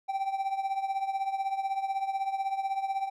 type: tone with tremolo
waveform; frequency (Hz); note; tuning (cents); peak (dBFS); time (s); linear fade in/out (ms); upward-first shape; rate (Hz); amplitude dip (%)
triangle; 779; G5; -11; -23; 0.08-3.1; 20; triangle; 16; 80
effects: none